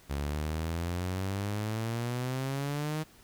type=exponential sweep; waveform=sawtooth; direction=up; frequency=69.4 to 157.5 Hz; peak=-27 dBFS; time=0.09-3.04 s; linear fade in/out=20 ms; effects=pink hiss -58 dBFS RMS until 3.23 s